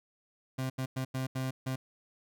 30% pulse tone bursts at uneven times, 130.81 Hz, C3, in tune, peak -29 dBFS, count 6, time 0.58-0.7 / 0.78-0.86 / 0.96-1.05 / 1.14-1.27 / 1.35-1.51 / 1.66-1.76 s, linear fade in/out 10 ms, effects none

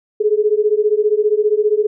sine beating tone pair, 415.3 / 430.3 Hz, G#4 / A4, 0 / -39 cents, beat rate 15 Hz, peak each -15 dBFS, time 0.2-1.87 s, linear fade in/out 10 ms, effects none

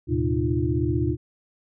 sine tone cluster, 79 / 112.7 / 128.4 / 304.1 / 346.8 Hz, D#2 / A2 / C3 / D#4 / F4, +27 / +42 / -32 / -40 / -12 cents, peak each -27 dBFS, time 0.07-1.17 s, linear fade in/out 50 ms, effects none

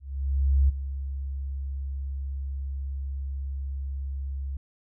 sine tone with ADSR envelope, 68.2 Hz, C#2, 28 cents flat, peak -16 dBFS, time 0-4.57 s, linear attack 690 ms, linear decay 13 ms, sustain -13 dB, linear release 3 ms, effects none

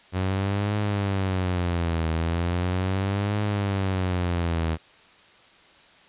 sawtooth tone with vibrato, 91.8 Hz, F#2, 13 cents flat, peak -19 dBFS, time 0.12-4.78 s, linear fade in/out 50 ms, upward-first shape triangle, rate 0.38 Hz, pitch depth 230 cents each way, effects white hiss -53 dBFS RMS until 6.08 s + resampled to 8000 Hz

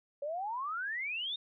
sine exponential sweep, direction up, 554.4 to 3729 Hz, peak -34 dBFS, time 0.22-1.36 s, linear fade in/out 5 ms, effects none

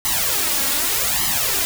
white noise with flanger, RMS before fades -20 dBFS, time 0.05-1.65 s, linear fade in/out 0 ms, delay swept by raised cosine 0.98 to 3.68 ms, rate 0.84 Hz, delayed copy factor +0.95, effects none

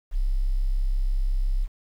sine tone, 32.93 Hz, C1, 12 cents sharp, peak -20 dBFS, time 0.11-1.68 s, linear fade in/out 50 ms, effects 9-bit

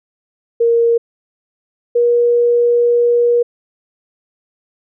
sine tone pair in turn, 466.2 / 477.6 Hz, A#4 / A#4, 0 / +42 cents, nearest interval unison, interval 42 cents, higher second, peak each -9 dBFS, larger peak neither, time 0.6-0.98 / 1.95-3.43 s, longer second, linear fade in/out 10 ms, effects none

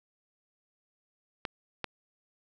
clicks, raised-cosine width 0.3 ms, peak -16 dBFS, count 2, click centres 1.452 / 1.843 s, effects none

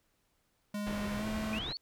square tone with pitch glide, 206.6 to 216.4 Hz, G#3 to A3, -9 to -29 cents, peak -35 dBFS, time 0.74-1.59 s, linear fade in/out 5 ms, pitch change +80 cents, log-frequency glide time 1.17-1.26 s
pink low-pass noise, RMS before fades -41 dBFS, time 0.86-1.73 s, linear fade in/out 10 ms, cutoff 2800 Hz, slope 12 dB/octave
sine linear sweep, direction up, 2401 to 4549 Hz, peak -37 dBFS, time 1.53-1.77 s, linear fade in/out 0 ms
effects pink hiss -75 dBFS RMS until 1.81 s

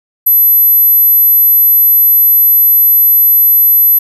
sine tone, 12000 Hz, F#9, 23 cents sharp, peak -4 dBFS, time 0.26-3.99 s, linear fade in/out 10 ms, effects none

